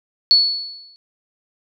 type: tone with exponential decay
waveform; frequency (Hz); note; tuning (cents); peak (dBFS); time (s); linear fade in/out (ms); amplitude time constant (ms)
sine; 4414; C#8; -8; -7; 0.31-0.96; 0; 140
effects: none